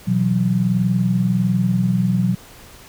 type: chord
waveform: sine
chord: B suspended fourth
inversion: none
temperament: equal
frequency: 123.47 / 164.81 / 185 Hz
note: B2 / E3 / F#3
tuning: 0 / 0 / 0 cents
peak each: -20 / -23 / -17 dBFS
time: 0.07-2.35 s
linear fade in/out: 10 ms
effects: pink hiss -43 dBFS RMS until 2.88 s